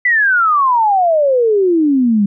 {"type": "exponential sweep", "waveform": "sine", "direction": "down", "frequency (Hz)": [2013, 196], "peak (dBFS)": -9, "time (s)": [0.05, 2.26], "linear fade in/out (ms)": 5, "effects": []}